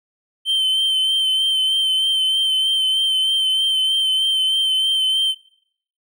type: tone with vibrato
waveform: triangle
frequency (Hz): 3100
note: G7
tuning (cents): -20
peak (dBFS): -14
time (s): 0.45-5.35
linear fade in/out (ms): 50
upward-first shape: sine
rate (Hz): 3.2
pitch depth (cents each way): 24
effects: noise-tail reverb RT60 0.7 s tail -24 dB re dry